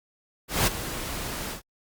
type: noise with ADSR envelope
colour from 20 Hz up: pink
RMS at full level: -20 dBFS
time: 0.48-1.62 s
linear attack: 190 ms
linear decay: 16 ms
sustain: -13 dB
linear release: 110 ms
effects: Opus 48 kbps